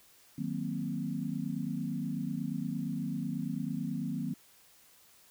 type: chord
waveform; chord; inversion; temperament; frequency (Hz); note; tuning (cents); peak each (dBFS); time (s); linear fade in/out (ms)
sine; C half-diminished seventh; first; equal; 155.56 / 185 / 233.1 / 261.6; Eb3 / Gb3 / Bb3 / C4; 0 / 0 / 0 / 0; -38 / -38 / -37 / -38; 0.38-4.34; 5
effects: white hiss -61 dBFS RMS until 5.3 s